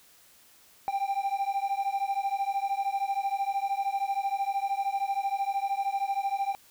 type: beating tone pair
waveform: triangle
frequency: 784 / 797 Hz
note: G5 / G5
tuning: 0 / +28 cents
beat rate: 13 Hz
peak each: -28 / -28 dBFS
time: 0.88-6.55 s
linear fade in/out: 0 ms
effects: white hiss -58 dBFS RMS until 6.7 s